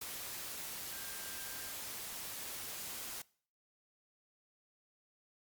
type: tone in noise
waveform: sine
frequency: 1588 Hz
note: G6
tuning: 22 cents sharp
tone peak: -54 dBFS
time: 0.92-1.72 s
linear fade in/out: 5 ms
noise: white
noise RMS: -44 dBFS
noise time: 0.01-3.22 s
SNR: -13 dB
effects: noise-tail reverb RT60 0.5 s tail -23 dB re dry + Opus 48 kbps